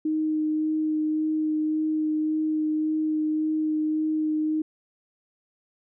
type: tone with vibrato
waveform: sine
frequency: 310 Hz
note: D#4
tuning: 6 cents flat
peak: -22 dBFS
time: 0.05-4.62 s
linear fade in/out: 5 ms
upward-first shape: sine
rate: 1.8 Hz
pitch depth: 10 cents each way
effects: none